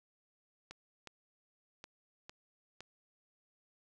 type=clicks; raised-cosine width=0.2 ms; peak=-30 dBFS; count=5; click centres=0.71 / 1.073 / 1.841 / 2.295 / 2.806 s; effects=none